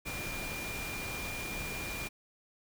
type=tone in noise; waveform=sine; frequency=2400 Hz; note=D7; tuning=37 cents sharp; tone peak=-40 dBFS; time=0.05-2.09 s; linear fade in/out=20 ms; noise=pink; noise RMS=-40 dBFS; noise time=0.05-2.09 s; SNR=-3 dB; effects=none